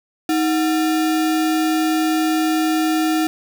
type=tone with sample-and-hold; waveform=sine; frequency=315.3 Hz; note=D#4; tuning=23 cents sharp; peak=-15 dBFS; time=0.29-3.27 s; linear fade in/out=2 ms; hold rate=1050 Hz; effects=none